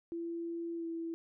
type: tone with pitch glide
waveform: sine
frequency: 337 to 331.2 Hz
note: E4 to E4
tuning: +38 to +8 cents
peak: -36 dBFS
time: 0.12-1.14 s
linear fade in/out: 0 ms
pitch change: -30 cents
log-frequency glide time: 0.75-0.86 s
effects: none